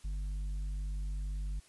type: tone with tanh clipping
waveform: sine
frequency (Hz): 49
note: G1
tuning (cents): 0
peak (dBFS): -35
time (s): 0.04-1.6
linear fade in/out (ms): 10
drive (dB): 6
effects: white hiss -62 dBFS RMS until 1.68 s + resampled to 24000 Hz